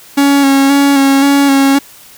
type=tone with vibrato; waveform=45% pulse; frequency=277.2 Hz; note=C#4; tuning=in tune; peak=-6 dBFS; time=0.17-1.79 s; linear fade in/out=10 ms; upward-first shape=square; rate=1.9 Hz; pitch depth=21 cents each way; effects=white hiss -38 dBFS RMS until 2.17 s